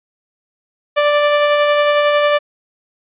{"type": "tone with tremolo", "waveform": "sawtooth", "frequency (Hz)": 587.3, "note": "D5", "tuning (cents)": 0, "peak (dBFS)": -6, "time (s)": [0.96, 2.39], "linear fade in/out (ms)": 20, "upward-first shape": "sine", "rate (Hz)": 11, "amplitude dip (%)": 25, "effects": ["resampled to 8000 Hz"]}